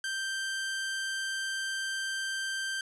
sawtooth tone, 1568 Hz, G6, in tune, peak -28 dBFS, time 0.04-2.81 s, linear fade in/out 2 ms, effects resampled to 24000 Hz

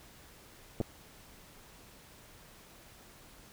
clicks, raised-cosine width 2 ms, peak -19 dBFS, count 2, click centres 0.803 / 0.812 s, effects pink hiss -56 dBFS RMS until 3.52 s

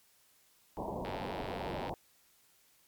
white low-pass noise, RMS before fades -39 dBFS, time 0.77-1.94 s, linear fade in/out 0 ms, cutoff 990 Hz, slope 96 dB/octave
click train, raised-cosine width 0.3 ms, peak -27 dBFS, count 80, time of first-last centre 1.05-1.893 s, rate 93.7 Hz
effects white hiss -67 dBFS RMS until 2.87 s + MP3 96 kbps

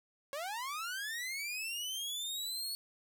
sawtooth linear sweep, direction up, 538 to 4411 Hz, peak -34 dBFS, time 0.33-2.75 s, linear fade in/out 0 ms, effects none

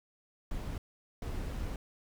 brown noise bursts at uneven times, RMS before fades -37 dBFS, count 2, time 0.51-0.78 / 1.22-1.76 s, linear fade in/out 2 ms, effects none

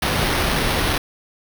pink noise with sample-and-hold, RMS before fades -20 dBFS, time 0.02-0.98 s, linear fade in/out 5 ms, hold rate 7350 Hz, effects none

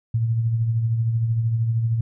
sine tone with tremolo, 114.3 Hz, A#2, 34 cents flat, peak -16 dBFS, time 0.14-2.01 s, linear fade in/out 5 ms, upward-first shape triangle, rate 13 Hz, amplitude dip 50%, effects none

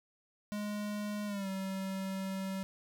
square tone with pitch glide, 208 to 191.84 Hz, G#3 to G3, +3 to -37 cents, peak -36 dBFS, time 0.52-2.63 s, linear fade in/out 0 ms, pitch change -140 cents, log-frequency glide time 1.26-1.48 s, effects none

